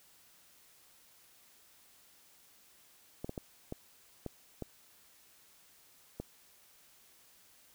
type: clicks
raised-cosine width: 2 ms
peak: -25 dBFS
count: 7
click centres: 3.245 / 3.294 / 3.378 / 3.724 / 4.263 / 4.623 / 6.2 s
effects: white hiss -63 dBFS RMS until 7.74 s